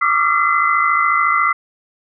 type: tone cluster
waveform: sine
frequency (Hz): 1155 / 1209 / 1366 / 2036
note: D6 / D6 / F6 / C7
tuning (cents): -29 / +50 / -39 / -48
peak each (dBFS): -18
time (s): 0.01-1.53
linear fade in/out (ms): 10
effects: none